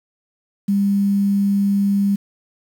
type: tone with quantisation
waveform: sine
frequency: 200 Hz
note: G3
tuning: 35 cents sharp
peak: -14 dBFS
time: 0.68-2.16 s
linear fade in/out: 10 ms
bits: 7
effects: none